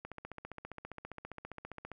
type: click train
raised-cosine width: 0.5 ms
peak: -28 dBFS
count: 29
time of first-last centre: 0.05-1.917 s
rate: 15 Hz
effects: none